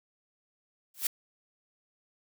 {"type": "noise with exponential growth", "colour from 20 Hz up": "blue", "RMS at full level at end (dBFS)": -23, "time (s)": [0.94, 1.07], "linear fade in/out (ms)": 5, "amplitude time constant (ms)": 28, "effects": []}